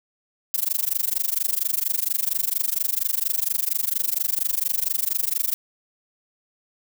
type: noise with amplitude modulation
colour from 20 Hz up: violet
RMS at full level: -20 dBFS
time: 0.54-5.54 s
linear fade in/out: 0 ms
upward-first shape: sine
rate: 24.3 Hz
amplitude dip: 100%
effects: none